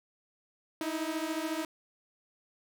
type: beating tone pair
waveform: sawtooth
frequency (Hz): 311.1 / 325.1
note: D#4 / E4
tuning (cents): 0 / -24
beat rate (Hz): 14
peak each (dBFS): -31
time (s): 0.81-1.65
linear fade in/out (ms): 2
effects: none